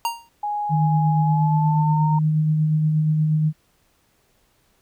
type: tone with exponential decay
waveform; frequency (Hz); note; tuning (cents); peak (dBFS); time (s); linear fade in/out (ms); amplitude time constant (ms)
square; 932.3; A#5; 0; -18; 0.05-0.29; 1; 51
type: tone with pitch glide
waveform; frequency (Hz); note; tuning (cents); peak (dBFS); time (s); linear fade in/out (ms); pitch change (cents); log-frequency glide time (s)
sine; 830.6 to 921.6; G#5 to A#5; 0 to -20; -22; 0.43-2.19; 5; +180; 1.19-2.06
type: tone with tremolo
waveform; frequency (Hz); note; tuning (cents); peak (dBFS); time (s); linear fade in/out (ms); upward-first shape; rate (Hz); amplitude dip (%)
sine; 154.7; D#3; -10; -15; 0.69-3.53; 50; sine; 8.4; 25
effects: pink hiss -63 dBFS RMS until 4.81 s